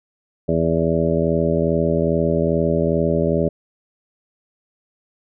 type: harmonic tone with a mistuned harmonic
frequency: 82.41 Hz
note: E2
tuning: in tune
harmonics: 1 / 2 / 3 / 4 / 5 / 6 / 7 / 8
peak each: -27 / -21 / -24 / -26 / -22 / -29 / -22 / -30 dBFS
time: 0.48-3.49 s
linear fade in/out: 10 ms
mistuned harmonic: 8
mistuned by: -26 cents
effects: none